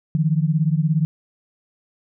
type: beating tone pair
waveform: sine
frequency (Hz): 151.7 / 168.7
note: D#3 / E3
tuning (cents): -44 / +40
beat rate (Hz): 17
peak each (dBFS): -18 / -20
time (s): 0.15-1.05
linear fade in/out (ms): 0
effects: none